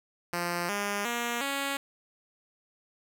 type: tone with pitch steps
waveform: 5% pulse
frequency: 173.9 / 203.3 / 237.6 / 277.6 Hz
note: F3 / G#3 / A#3 / C#4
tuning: -7 / -37 / +33 / +3 cents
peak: -18 dBFS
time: 0.33-1.77 s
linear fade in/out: 2 ms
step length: 360 ms
effects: none